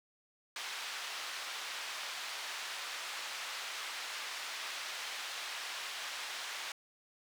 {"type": "band-pass noise", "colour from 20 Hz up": "white", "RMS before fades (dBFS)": -42, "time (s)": [0.56, 6.72], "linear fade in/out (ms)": 2, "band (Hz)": [860, 4000], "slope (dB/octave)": 12, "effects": []}